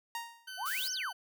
sawtooth tone with exponential decay, 932 Hz, A#5, 1 cent flat, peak -30 dBFS, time 0.15-0.54 s, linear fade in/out 1 ms, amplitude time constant 83 ms
20% pulse tone with vibrato, 1519 Hz, F#6, 45 cents sharp, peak -37 dBFS, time 0.47-1.13 s, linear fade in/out 10 ms, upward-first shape sine, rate 8.6 Hz, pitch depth 12 cents each way
sine exponential two-way sweep, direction up then down, 646 to 6460 to 646 Hz, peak -34 dBFS, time 0.57-1.13 s, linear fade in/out 50 ms, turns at 0.92 s
blue noise, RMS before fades -39 dBFS, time 0.65-0.89 s, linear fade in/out 20 ms
effects none

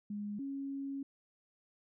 sine tone pair in turn, 206.3 / 275.4 Hz, G#3 / C#4, -11 / -11 cents, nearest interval perfect fourth, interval 500 cents, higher second, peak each -37 / -37 dBFS, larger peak neither, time 0.1-0.39 / 0.39-1.03 s, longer second, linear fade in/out 5 ms, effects none

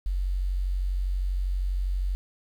sine tone with quantisation, 46.25 Hz, F#1, in tune, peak -24 dBFS, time 0.06-2.15 s, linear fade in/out 0 ms, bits 9, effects none

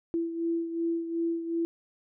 sine beating tone pair, 333.6 / 336.3 Hz, E4 / E4, +21 / +35 cents, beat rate 2.7 Hz, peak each -28 / -35 dBFS, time 0.14-1.65 s, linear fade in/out 0 ms, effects none

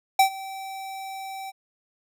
square tone with ADSR envelope, 773 Hz, G5, 24 cents flat, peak -13 dBFS, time 0.19-1.52 s, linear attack 5 ms, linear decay 97 ms, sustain -21 dB, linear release 30 ms, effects none

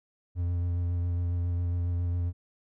triangle tone with vibrato, 87.31 Hz, F2, in tune, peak -24 dBFS, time 0.35-2.33 s, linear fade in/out 50 ms, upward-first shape sine, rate 7.3 Hz, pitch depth 19 cents each way, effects none

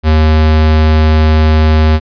square tone, 78 Hz, D#2, 5 cents sharp, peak -6 dBFS, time 0.03-2 s, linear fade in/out 50 ms, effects resampled to 11025 Hz

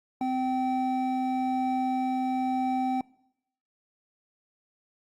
triangle tone pair together, 258 / 773 Hz, C4 / G5, -24 / -24 cents, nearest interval octave + perfect fifth, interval 1900 cents, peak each -26 dBFS, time 0.21-3.01 s, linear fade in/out 2 ms, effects noise-tail reverb RT60 0.8 s tail -23 dB re dry + Opus 48 kbps

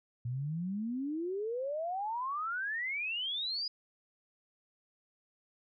sine exponential sweep, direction up, 116.54 to 5000 Hz, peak -33 dBFS, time 0.25-3.68 s, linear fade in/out 5 ms, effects none

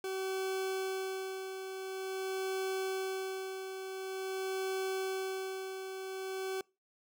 40% pulse tone with tremolo, 381 Hz, G4, 49 cents flat, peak -32 dBFS, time 0.04-6.61 s, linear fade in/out 2 ms, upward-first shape sine, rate 0.47 Hz, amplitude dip 55%, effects noise-tail reverb RT60 0.3 s tail -26 dB re dry

